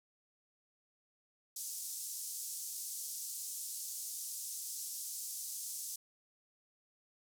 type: band-pass noise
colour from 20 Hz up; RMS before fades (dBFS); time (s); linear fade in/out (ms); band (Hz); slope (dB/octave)
pink; -43; 1.56-5.96; 5; 5900 to 14000; 24
effects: none